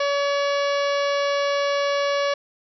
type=harmonic tone with a mistuned harmonic; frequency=567 Hz; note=C#5; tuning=39 cents sharp; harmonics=1 / 2 / 3 / 4 / 5 / 6 / 7 / 8 / 9 / 10; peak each=-21 / -27 / -31 / -33 / -35 / -37 / -38 / -39 / -40 / -41 dBFS; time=0-2.34 s; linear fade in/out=5 ms; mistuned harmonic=8; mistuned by=-40 cents; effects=none